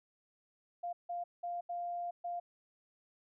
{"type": "tone bursts at uneven times", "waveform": "sine", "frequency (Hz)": 698.5, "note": "F5", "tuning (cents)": 0, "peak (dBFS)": -36, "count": 5, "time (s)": [[0.83, 0.93], [1.09, 1.24], [1.43, 1.61], [1.69, 2.11], [2.24, 2.4]], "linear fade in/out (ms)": 10, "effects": []}